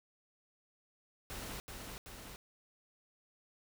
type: noise with echo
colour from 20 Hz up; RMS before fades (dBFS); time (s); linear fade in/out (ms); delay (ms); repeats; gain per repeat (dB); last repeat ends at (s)
pink; -44; 1.3-1.6; 0; 380; 2; -3; 2.36
effects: none